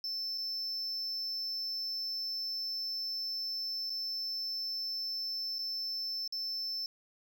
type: tone with dropouts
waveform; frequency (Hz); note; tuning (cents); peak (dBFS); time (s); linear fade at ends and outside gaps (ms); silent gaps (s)
triangle; 5300; E8; +9; -33; 0.04-6.86; 1; 0.377-0.381 / 3.897-3.902 / 5.584-5.59 / 6.277-6.324
effects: none